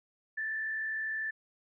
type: tone with frequency modulation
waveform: sine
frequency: 1760 Hz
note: A6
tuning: in tune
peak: -32 dBFS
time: 0.37-1.31 s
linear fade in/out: 10 ms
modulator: 53 Hz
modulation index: 0.48
effects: none